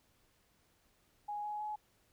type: tone with pitch steps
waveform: sine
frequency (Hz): 830 / 838.2 / 846.5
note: G#5 / G#5 / G#5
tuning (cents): -1 / +16 / +33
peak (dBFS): -37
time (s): 1.28-1.76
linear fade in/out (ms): 10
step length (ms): 160
effects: pink hiss -72 dBFS RMS until 2.12 s